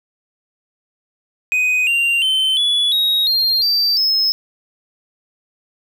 triangle tone with pitch steps, 2500 / 2774 / 3078 / 3415 / 3789 / 4204 / 4665 / 5176 Hz, D#7 / F7 / G7 / G#7 / A#7 / C8 / D8 / E8, +8 / -12 / -32 / +48 / +27 / +7 / -12 / -32 cents, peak -12 dBFS, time 1.52-4.32 s, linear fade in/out 0 ms, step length 350 ms, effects none

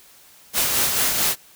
white noise with tremolo, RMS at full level -19 dBFS, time 0.53-1.36 s, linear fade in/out 50 ms, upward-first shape sine, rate 4.5 Hz, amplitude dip 35%, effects white hiss -50 dBFS RMS until 1.55 s

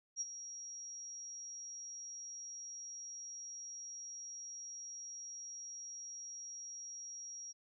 sine tone with ADSR envelope, 5660 Hz, F8, 22 cents sharp, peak -34 dBFS, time 0.16-7.53 s, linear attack 50 ms, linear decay 28 ms, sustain -11 dB, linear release 24 ms, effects none

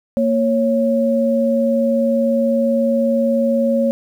sine tone pair together, 232 / 551.8 Hz, A#3 / C#5, -8 / -8 cents, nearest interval octave + minor third, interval 1500 cents, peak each -16 dBFS, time 0.17-3.91 s, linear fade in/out 0 ms, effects 8-bit

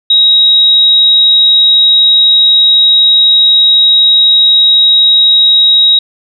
sine tone, 3807 Hz, A#7, 36 cents sharp, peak -3 dBFS, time 0.1-5.99 s, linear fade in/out 5 ms, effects none

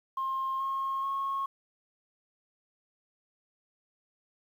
sine tone with pitch steps, 1064 / 1077.6 / 1091.4 Hz, C6 / C#6 / C#6, +29 / -49 / -27 cents, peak -28 dBFS, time 0.17-1.46 s, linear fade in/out 5 ms, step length 430 ms, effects tanh soft clip ceiling -25 dBFS + 10-bit

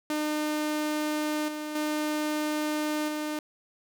sawtooth tone with level steps, 303.1 Hz, D#4, 45 cents flat, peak -23 / -29 / -23 / -26 dBFS, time 0.1-3.39 s, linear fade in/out 2 ms, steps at 1.48 / 1.75 / 3.08 s, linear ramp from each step 5 ms, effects none

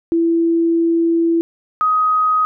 sine tone pair in turn, 333.5 / 1256.4 Hz, E4 / D#6, +20 / +16 cents, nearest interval octave + major seventh, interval 2296 cents, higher second, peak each -12 dBFS, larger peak neither, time 0.12-1.41 / 1.81-2.45 s, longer first, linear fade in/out 0 ms, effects none

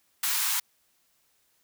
white high-pass noise, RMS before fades -27 dBFS, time 0.23-0.6 s, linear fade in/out 5 ms, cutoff 830 Hz, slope 96 dB/octave, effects white hiss -69 dBFS RMS until 1.63 s

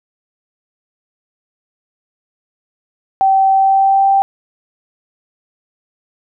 sine tone with pitch glide, 773 to 783.8 Hz, G5 to G5, -24 to 0 cents, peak -8 dBFS, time 3.21-4.22 s, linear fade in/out 0 ms, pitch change +24 cents, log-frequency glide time 3.52-4.1 s, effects none

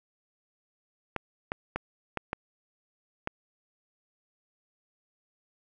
clicks, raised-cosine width 0.5 ms, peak -15 dBFS, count 6, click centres 1.163 / 1.519 / 1.76 / 2.173 / 2.331 / 3.274 s, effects none

